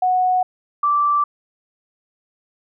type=tone pair in turn; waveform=sine; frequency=736 / 1168.3 Hz; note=F#5 / D6; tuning=-9 / -9 cents; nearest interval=minor sixth; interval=800 cents; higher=second; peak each=-14 dBFS; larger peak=neither; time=0.02-0.43 / 0.83-1.24 s; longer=neither; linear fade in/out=5 ms; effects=none

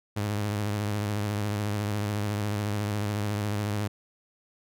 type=tone with vibrato; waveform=sawtooth; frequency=103.83 Hz; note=G#2; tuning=in tune; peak=-23 dBFS; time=0.16-3.88 s; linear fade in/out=10 ms; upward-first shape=sine; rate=14 Hz; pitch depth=51 cents each way; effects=none

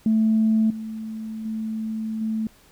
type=tone with level steps; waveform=sine; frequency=220 Hz; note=A3; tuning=in tune; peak=-15 / -29 / -25 / -22 dBFS; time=0.06-2.47 s; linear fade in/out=2 ms; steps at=0.7 / 1.45 / 2.21 s; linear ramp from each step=5 ms; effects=tanh soft clip ceiling -11 dBFS + pink hiss -55 dBFS RMS until 2.71 s

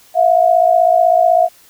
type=tone pair together; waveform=sine; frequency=660 / 716 Hz; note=E5 / F5; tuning=+2 / +43 cents; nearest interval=minor second; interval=141 cents; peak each=-11 dBFS; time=0.14-1.49 s; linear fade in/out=50 ms; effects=white hiss -47 dBFS RMS until 1.69 s

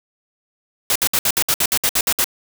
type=noise bursts; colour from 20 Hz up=white; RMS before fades=-17 dBFS; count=12; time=0.9-2.243 s; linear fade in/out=2 ms; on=56 ms; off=61 ms; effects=none

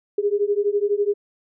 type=beating tone pair; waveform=sine; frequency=403.2 / 415.2 Hz; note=G4 / G#4; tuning=+49 / 0 cents; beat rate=12 Hz; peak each=-21 dBFS; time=0.18-1.14 s; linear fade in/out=5 ms; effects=none

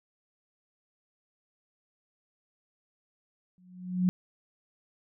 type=tone with exponential growth; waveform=sine; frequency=181.7 Hz; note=F#3; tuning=31 cents flat; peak=-19 dBFS; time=3.58-4.09 s; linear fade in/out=0 ms; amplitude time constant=110 ms; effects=none

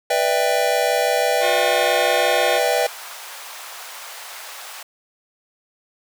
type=chord; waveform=square; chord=E minor seventh; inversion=second; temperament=just; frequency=494.4 / 593.3 / 659.3 / 791.1 Hz; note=B4 / D5 / E5 / G5; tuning=+2 / +18 / 0 / +16 cents; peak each=-23 dBFS; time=0.1-2.87 s; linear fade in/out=5 ms
type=harmonic tone; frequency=360.2 Hz; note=F#4; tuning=46 cents flat; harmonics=1 / 2 / 3 / 4 / 5 / 6 / 7 / 9 / 10; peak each=-31 / -31 / -31 / -31 / -31 / -31 / -31 / -31 / -31 dBFS; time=1.4-2.61 s; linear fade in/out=50 ms
type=high-pass noise; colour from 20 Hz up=pink; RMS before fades=-36 dBFS; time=2.6-4.83 s; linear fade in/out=5 ms; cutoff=690 Hz; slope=24 dB/octave
effects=none

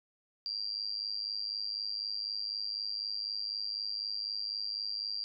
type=tone with amplitude modulation; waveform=sine; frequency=4736 Hz; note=D8; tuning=14 cents sharp; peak=-30 dBFS; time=0.46-5.24 s; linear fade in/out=0 ms; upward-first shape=sine; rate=104 Hz; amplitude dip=90%; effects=none

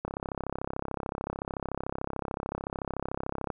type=click train; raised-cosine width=1 ms; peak=-18 dBFS; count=117; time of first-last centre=0.05-3.502 s; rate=33.6 Hz; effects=none

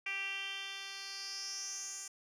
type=tone with band-pass filter sweep; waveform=10% pulse; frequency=392 Hz; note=G4; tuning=in tune; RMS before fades=-42 dBFS; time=0.06-2.08 s; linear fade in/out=5 ms; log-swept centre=2500 to 7400 Hz; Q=5.5; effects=none

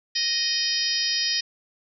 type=harmonic tone; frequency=622.3 Hz; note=D#5; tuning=in tune; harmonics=3 / 4 / 5 / 6 / 7 / 8 / 9; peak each=-32 / -35 / -31 / -33 / -32 / -25 / -29 dBFS; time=0.15-1.41 s; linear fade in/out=10 ms; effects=none

